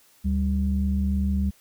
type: tone pair together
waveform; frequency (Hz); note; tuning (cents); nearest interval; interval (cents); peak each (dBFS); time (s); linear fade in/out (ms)
sine; 73.42 / 196; D2 / G3; 0 / 0; octave + perfect fourth; 1700; -22 / -24; 0.24-1.51; 20
effects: tanh soft clip ceiling -13 dBFS + white hiss -58 dBFS RMS until 1.6 s